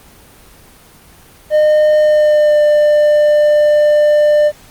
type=tone with pitch glide; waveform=triangle; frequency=609 to 596.8 Hz; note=D#5 to D5; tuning=-37 to +28 cents; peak=-5 dBFS; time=1.5-4.52 s; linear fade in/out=50 ms; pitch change=-35 cents; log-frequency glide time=1.98-2.61 s; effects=pink hiss -42 dBFS RMS until 4.7 s + Opus 24 kbps